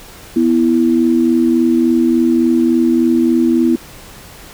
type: tone pair together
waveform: sine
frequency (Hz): 247 / 330.5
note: B3 / E4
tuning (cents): 0 / +5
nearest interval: perfect fourth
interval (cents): 505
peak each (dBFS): -12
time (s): 0.36-3.76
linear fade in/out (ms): 5
effects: pink hiss -37 dBFS RMS until 4.53 s